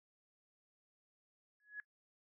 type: tone with exponential growth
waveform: sine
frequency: 1685 Hz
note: G#6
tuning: 25 cents sharp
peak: -39 dBFS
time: 1.6-1.8 s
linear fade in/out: 1 ms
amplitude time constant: 43 ms
effects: noise-tail reverb RT60 0.1 s tail -20 dB re dry